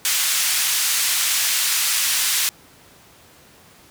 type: band-pass noise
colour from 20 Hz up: white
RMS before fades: -20 dBFS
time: 0.05-2.49 s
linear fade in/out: 0 ms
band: 1600 to 11000 Hz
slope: 12 dB/octave
effects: pink hiss -49 dBFS RMS until 3.9 s + high-pass 80 Hz 12 dB/octave